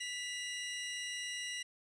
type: tone pair together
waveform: sawtooth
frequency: 1976.9 / 2847 Hz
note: B6 / F7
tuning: +1 / +33 cents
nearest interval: tritone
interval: 632 cents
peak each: -38 / -38 dBFS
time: 0-1.63 s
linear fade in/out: 10 ms
effects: resampled to 22050 Hz + 12-bit